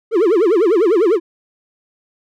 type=tone with vibrato; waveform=triangle; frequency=392 Hz; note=G4; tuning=in tune; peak=-8 dBFS; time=0.11-1.2 s; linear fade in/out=50 ms; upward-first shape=sine; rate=10 Hz; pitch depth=290 cents each way; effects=none